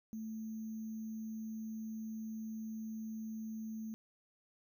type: tone with sample-and-hold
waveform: sine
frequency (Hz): 220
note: A3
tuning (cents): 0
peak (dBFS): -40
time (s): 0.13-3.94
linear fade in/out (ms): 0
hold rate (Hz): 6300
effects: none